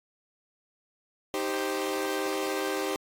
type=chord; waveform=sawtooth; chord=C minor; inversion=first; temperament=equal; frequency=311.1 / 392 / 523.3 Hz; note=Eb4 / G4 / C5; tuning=0 / 0 / 0 cents; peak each=-30 / -27 / -30 dBFS; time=1.34-2.96 s; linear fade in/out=0 ms; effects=AAC 64 kbps